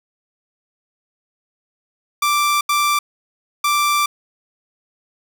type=tone bursts at uneven times; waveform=sawtooth; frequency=1174.7 Hz; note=D6; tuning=in tune; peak=-11 dBFS; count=3; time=2.22-2.61 / 2.69-2.99 / 3.64-4.06 s; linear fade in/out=5 ms; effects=none